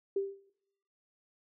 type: tone with exponential decay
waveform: sine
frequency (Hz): 393.4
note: G4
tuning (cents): +6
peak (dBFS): -26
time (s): 0.16-0.5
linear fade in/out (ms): 5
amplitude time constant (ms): 72
effects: noise-tail reverb RT60 0.7 s tail -17 dB re dry